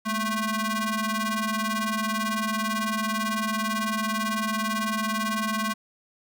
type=ring-modulated tone; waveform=sawtooth; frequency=440 Hz; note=A4; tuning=in tune; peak=-18 dBFS; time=0.05-5.74 s; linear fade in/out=20 ms; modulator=651 Hz; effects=none